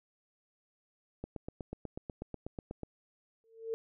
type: click train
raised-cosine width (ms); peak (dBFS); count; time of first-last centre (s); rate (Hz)
2; -26; 14; 1.24-2.833; 8.16
type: tone with exponential growth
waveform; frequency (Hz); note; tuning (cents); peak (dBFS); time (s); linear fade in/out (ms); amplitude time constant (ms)
sine; 450.6; A4; +41; -30; 3.44-3.74; 0; 64
effects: none